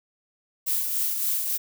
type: noise with tremolo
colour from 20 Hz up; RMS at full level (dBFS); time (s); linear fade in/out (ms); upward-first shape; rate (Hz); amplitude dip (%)
violet; -24; 0.66-1.58; 20; triangle; 3.5; 45
effects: none